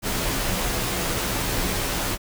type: noise with comb filter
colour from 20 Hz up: pink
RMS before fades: -25 dBFS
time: 0.02-2.18 s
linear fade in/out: 50 ms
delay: 13 ms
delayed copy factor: -0.5
effects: none